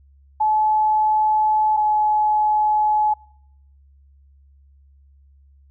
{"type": "tone pair in turn", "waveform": "sine", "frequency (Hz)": [859, 850.6], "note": ["A5", "G#5"], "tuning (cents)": [-42, 41], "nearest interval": "unison", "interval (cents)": 17, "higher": "first", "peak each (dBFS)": -15, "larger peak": "neither", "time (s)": [[0.4, 1.77], [1.77, 3.14]], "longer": "neither", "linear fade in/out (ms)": 10, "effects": ["noise-tail reverb RT60 0.7 s tail -24 dB re dry", "added 69 Hz sine -49 dBFS peak until 5.7 s"]}